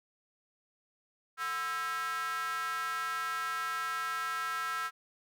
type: tone with high-pass filter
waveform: square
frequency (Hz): 146.83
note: D3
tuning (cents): 0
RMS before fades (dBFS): -35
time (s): 1.37-4.91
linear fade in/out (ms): 50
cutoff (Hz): 1400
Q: 6.9
effects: none